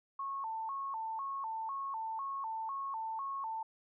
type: tone with vibrato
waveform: sine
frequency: 987.8 Hz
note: B5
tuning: in tune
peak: -36 dBFS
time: 0.19-3.63 s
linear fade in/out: 5 ms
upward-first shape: square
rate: 2 Hz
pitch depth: 180 cents each way
effects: none